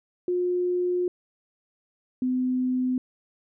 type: tone pair in turn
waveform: sine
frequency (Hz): 357.9 / 254.2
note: F4 / C4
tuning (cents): +42 / -50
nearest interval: tritone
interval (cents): 592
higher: first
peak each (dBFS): -22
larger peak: neither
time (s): 0.28-1.08 / 2.22-2.98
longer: first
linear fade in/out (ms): 2
effects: none